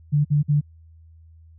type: tone bursts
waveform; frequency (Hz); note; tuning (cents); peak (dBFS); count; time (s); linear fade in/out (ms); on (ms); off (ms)
sine; 146.83; D3; 0; -15; 3; 0.12-0.612; 20; 130; 51
effects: added 81 Hz sine -46 dBFS peak until 1.58 s